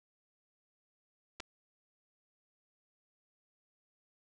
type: clicks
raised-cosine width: 0.2 ms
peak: -26 / -25 dBFS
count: 2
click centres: 1.4 / 1.403 s
effects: resampled to 24000 Hz + 9-bit